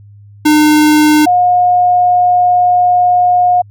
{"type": "tone pair in turn", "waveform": ["square", "sine"], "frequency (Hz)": [303.1, 718.2], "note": ["D#4", "F5"], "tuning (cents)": [-45, 48], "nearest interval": "octave + minor third", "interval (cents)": 1493, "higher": "second", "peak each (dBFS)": -6, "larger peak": "neither", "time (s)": [[0.45, 1.26], [1.26, 3.62]], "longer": "second", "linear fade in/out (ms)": 10, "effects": ["added 102 Hz sine -35 dBFS peak until 3.7 s"]}